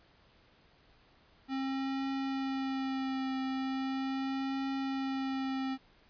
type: tone with vibrato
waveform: square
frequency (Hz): 266.9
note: C4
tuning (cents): +35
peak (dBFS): -33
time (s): 1.48-5.78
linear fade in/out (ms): 50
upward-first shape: triangle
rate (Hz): 0.39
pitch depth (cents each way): 22
effects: pink hiss -64 dBFS RMS until 6.09 s + resampled to 11025 Hz